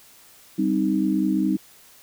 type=chord; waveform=sine; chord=C minor; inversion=second; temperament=equal; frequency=196 / 261.6 / 311.1 Hz; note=G3 / C4 / Eb4; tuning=0 / 0 / 0 cents; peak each=-23 / -25 / -22 dBFS; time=0.58-1.57 s; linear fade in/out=10 ms; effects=white hiss -51 dBFS RMS until 2.02 s